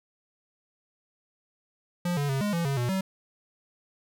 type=tone with pitch steps; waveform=square; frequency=175.8 / 143.5 / 135.3 / 206.7 / 169.4 / 138.3 / 121.8 / 190.7 Hz; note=F3 / D3 / C#3 / G#3 / E3 / C#3 / B2 / G3; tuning=+12 / -40 / -42 / -8 / +48 / -4 / -24 / -47 cents; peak=-26 dBFS; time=2.05-3.01 s; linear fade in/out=5 ms; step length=120 ms; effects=none